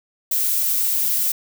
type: noise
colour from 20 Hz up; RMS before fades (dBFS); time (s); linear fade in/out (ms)
violet; -20; 0.31-1.32; 5
effects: none